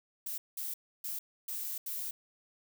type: noise bursts at uneven times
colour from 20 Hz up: violet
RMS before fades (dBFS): -38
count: 5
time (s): 0.26-0.38 / 0.57-0.74 / 1.04-1.19 / 1.48-1.78 / 1.86-2.11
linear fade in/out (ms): 5
effects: none